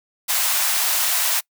white high-pass noise, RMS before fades -20 dBFS, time 0.28-1.41 s, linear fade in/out 20 ms, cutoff 630 Hz, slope 48 dB/octave, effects noise-tail reverb RT60 0.1 s tail -25 dB re dry

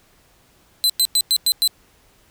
sawtooth tone bursts, 4049 Hz, B7, 42 cents sharp, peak -11 dBFS, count 6, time 0.84-1.676 s, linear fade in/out 0 ms, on 56 ms, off 100 ms, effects pink hiss -56 dBFS RMS until 2.3 s

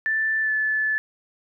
sine tone with pitch glide, 1764 to 1736.7 Hz, A6 to A6, +4 to -23 cents, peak -20 dBFS, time 0.06-0.98 s, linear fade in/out 0 ms, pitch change -27 cents, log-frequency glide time 0.41-0.52 s, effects none

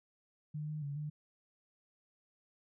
sine tone with pitch steps, 151 / 152.8 / 142.4 / 150.1 Hz, D3 / D#3 / C#3 / D3, +48 / -31 / +47 / +38 cents, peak -37 dBFS, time 0.54-1.1 s, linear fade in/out 10 ms, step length 140 ms, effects none

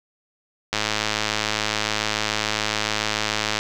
click train, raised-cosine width 0.2 ms, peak -4 dBFS, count 307, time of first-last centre 0.73-3.59 s, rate 107 Hz, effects none

